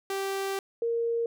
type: tone pair in turn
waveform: sawtooth / sine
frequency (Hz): 390.3 / 464.9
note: G4 / A#4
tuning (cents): -8 / -5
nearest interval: minor third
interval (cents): 303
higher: second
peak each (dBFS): -25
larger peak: neither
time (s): 0.1-0.59 / 0.82-1.26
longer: first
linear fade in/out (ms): 2
effects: none